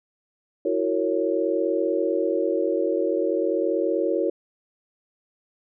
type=chord; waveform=sine; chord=F# dominant seventh; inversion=third; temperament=equal with one note detuned; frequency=329.6 / 370 / 459.2 / 554.4 Hz; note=E4 / F#4 / A#4 / C#5; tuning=0 / 0 / -26 / 0 cents; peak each=-26 dBFS; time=0.65-4.3 s; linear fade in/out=5 ms; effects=none